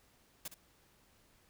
white noise with echo, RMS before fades -42 dBFS, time 0.45-0.48 s, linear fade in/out 5 ms, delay 63 ms, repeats 1, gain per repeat -10 dB, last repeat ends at 0.543 s, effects pink hiss -68 dBFS RMS until 1.49 s

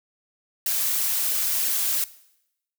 blue noise with flanger, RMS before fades -24 dBFS, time 0.66-2.04 s, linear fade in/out 2 ms, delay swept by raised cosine 0.82 to 4.62 ms, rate 3 Hz, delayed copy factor -0.5, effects noise-tail reverb RT60 0.8 s tail -18 dB re dry

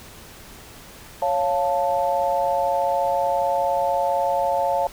sine chord, Db augmented, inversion none, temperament equal, 554.4 / 698.5 / 880 Hz, Db5 / F5 / A5, 0 / 0 / 0 cents, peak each -23 dBFS, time 1.22-4.87 s, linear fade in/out 2 ms, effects pink hiss -43 dBFS RMS until 4.92 s

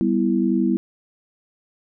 sine chord, E minor, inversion first, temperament equal, 196 / 246.9 / 329.6 Hz, G3 / B3 / E4, 0 / 0 / 0 cents, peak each -21 dBFS, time 0.01-0.77 s, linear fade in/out 0 ms, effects none

